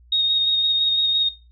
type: tone with vibrato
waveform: sine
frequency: 3729 Hz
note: A#7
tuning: in tune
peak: -16 dBFS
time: 0.12-1.29 s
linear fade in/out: 5 ms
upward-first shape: sine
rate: 5.9 Hz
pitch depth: 13 cents each way
effects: noise-tail reverb RT60 0.3 s tail -17 dB re dry + added 60 Hz sine -48 dBFS peak until 1.51 s